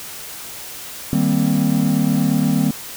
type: chord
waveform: triangle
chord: C minor seventh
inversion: first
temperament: equal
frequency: 155.56 / 196 / 233.1 / 261.6 Hz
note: Eb3 / G3 / Bb3 / C4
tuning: 0 / 0 / 0 / 0 cents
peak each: -18 dBFS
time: 1.13-2.71 s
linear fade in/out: 0 ms
effects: white hiss -33 dBFS RMS until 2.96 s